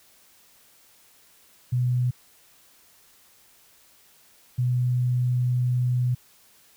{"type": "tone pair in turn", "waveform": "sine", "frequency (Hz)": [124.3, 124.3], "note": ["B2", "B2"], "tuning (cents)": [12, 12], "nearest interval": "unison", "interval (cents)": 0, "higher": "neither", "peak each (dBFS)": -20, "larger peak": "neither", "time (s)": [[1.72, 2.11], [4.58, 6.15]], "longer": "second", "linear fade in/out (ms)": 10, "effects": ["white hiss -57 dBFS RMS until 6.76 s"]}